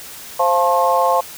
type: tone cluster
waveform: sine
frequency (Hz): 526 / 693 / 874 / 1073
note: C5 / F5 / A5 / C6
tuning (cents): +9 / -14 / -12 / +43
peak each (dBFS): -18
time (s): 0.39-1.21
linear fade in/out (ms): 10
effects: white hiss -35 dBFS RMS until 1.37 s